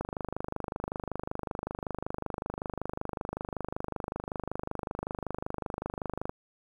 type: click train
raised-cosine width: 1 ms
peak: -19 dBFS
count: 160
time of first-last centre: 0.01-6.295 s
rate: 25.3 Hz
effects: 9-bit